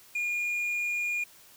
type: tone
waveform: triangle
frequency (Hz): 2427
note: D#7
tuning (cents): -44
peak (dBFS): -26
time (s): 0.15-1.24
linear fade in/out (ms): 5
effects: white hiss -55 dBFS RMS until 1.56 s